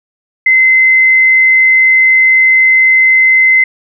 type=tone; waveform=sine; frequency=2058 Hz; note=C7; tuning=29 cents flat; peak=-4 dBFS; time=0.46-3.64 s; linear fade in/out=5 ms; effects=none